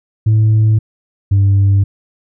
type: tone pair in turn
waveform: sine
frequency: 108.9 / 98.79 Hz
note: A2 / G2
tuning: -17 / +14 cents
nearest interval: major second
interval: 169 cents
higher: first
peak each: -5 dBFS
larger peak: neither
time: 0.26-0.79 / 1.31-1.84 s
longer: neither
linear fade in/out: 10 ms
effects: tanh soft clip ceiling -6 dBFS